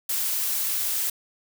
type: noise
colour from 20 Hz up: blue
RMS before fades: -26 dBFS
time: 0.09-1.1 s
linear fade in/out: 5 ms
effects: none